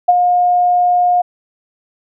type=tone with ADSR envelope; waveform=sine; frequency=714 Hz; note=F5; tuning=38 cents sharp; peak=-3 dBFS; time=0.08-1.22 s; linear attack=11 ms; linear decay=31 ms; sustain=-6 dB; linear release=11 ms; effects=none